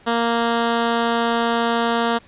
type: tone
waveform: 10% pulse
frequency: 232.8 Hz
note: A#3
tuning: 2 cents flat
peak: -9 dBFS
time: 0.06-2.19 s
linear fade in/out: 20 ms
effects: pink hiss -50 dBFS RMS until 2.27 s + resampled to 8000 Hz